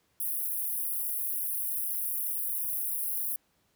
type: high-pass noise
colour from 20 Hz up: white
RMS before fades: -32 dBFS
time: 0.2-3.36 s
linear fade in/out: 2 ms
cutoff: 9800 Hz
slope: 96 dB/octave
effects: pink hiss -71 dBFS RMS until 3.75 s + high-pass 60 Hz 12 dB/octave